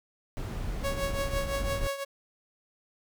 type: noise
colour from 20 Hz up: brown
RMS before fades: -33 dBFS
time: 0.37-1.87 s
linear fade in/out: 0 ms
type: tone with tremolo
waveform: sawtooth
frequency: 554.4 Hz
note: C#5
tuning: in tune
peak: -24 dBFS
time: 0.83-2.05 s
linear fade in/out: 20 ms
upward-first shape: triangle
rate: 5.9 Hz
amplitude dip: 75%
effects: none